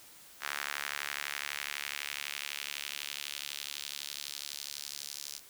sawtooth tone with high-pass filter sweep, 72 Hz, D2, 34 cents flat, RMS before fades -40 dBFS, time 0.4-5.41 s, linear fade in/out 50 ms, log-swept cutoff 1500 to 5200 Hz, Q 1.6, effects white hiss -55 dBFS RMS until 5.49 s

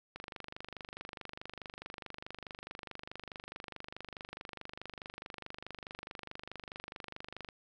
click train, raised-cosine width 0.3 ms, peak -27 dBFS, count 182, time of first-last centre 0.16-7.488 s, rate 24.7 Hz, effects none

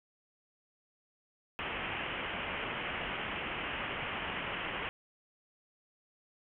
white low-pass noise, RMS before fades -38 dBFS, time 1.59-4.89 s, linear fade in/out 0 ms, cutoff 3100 Hz, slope 96 dB/octave, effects none

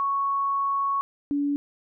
sine tone pair in turn, 1108.7 / 286.3 Hz, C#6 / D4, 0 / -44 cents, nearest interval octave + major seventh, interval 2344 cents, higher first, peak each -22 dBFS, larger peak neither, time 0-1.01 / 1.31-1.56 s, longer first, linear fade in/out 0 ms, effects none

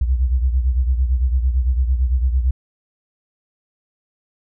sine beating tone pair, 62 / 70.9 Hz, B1 / C#2, +7 / +40 cents, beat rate 8.9 Hz, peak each -15 / -22 dBFS, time 0.01-2.51 s, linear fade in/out 5 ms, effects none

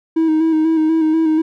triangle tone with vibrato, 318.4 Hz, D#4, 40 cents sharp, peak -9 dBFS, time 0.16-1.42 s, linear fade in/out 10 ms, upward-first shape square, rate 4.1 Hz, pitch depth 29 cents each way, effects tanh soft clip ceiling -5 dBFS

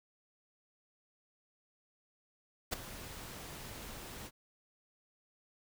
pink noise with ADSR envelope, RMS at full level -32 dBFS, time 2.71-4.31 s, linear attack 23 ms, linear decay 9 ms, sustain -15 dB, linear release 47 ms, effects none

